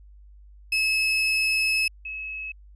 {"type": "tone pair in turn", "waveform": ["35% pulse", "sine"], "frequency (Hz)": [2589, 2579], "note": ["E7", "E7"], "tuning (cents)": [-32, -39], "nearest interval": "unison", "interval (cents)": 7, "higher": "first", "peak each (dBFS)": [-19, -31], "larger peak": "first", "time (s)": [[0.72, 1.88], [2.05, 2.52]], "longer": "first", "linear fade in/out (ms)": 5, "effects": ["added 50 Hz sine -46 dBFS peak until 2.75 s", "resampled to 22050 Hz"]}